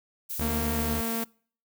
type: noise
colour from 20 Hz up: violet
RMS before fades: -34 dBFS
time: 0.29-1.25 s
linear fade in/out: 20 ms
type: tone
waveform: sawtooth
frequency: 73.7 Hz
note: D2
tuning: 7 cents sharp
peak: -26 dBFS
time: 0.39-1.01 s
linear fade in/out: 5 ms
type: tone with pitch glide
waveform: sawtooth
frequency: 230.1 to 228.1 Hz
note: A#3 to A#3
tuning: -22 to -37 cents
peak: -25 dBFS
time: 0.41-1.24 s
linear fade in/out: 5 ms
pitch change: -15 cents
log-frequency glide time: 0.72-0.97 s
effects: noise-tail reverb RT60 0.5 s tail -26 dB re dry